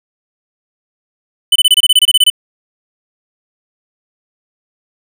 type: tone bursts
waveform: square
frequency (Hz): 3000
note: F#7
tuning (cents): +23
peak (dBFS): -5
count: 13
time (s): 1.52-2.301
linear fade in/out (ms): 5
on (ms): 37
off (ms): 25
effects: none